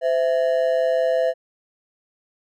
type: ring-modulated tone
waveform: triangle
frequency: 587.3 Hz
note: D5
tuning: in tune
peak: -12 dBFS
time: 0.01-1.34 s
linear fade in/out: 50 ms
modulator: 72.6 Hz
effects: none